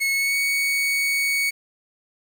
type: tone with pitch glide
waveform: 40% pulse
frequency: 2190 to 2231 Hz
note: C#7 to C#7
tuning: -22 to +11 cents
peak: -19 dBFS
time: 0-1.51 s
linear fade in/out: 20 ms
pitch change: +33 cents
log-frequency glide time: 0.12-0.36 s
effects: 8-bit